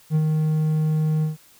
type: tone with ADSR envelope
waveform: triangle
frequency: 155.56 Hz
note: D#3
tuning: in tune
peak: -13 dBFS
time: 0.1-1.37 s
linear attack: 53 ms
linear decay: 57 ms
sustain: -3 dB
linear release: 140 ms
effects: white hiss -53 dBFS RMS until 1.59 s